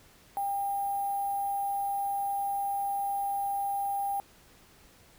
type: tone with sample-and-hold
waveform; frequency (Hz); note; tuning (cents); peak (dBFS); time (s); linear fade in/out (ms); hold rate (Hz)
sine; 800; G5; +35; -28; 0.37-4.2; 0; 11025
effects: pink hiss -58 dBFS RMS until 5.18 s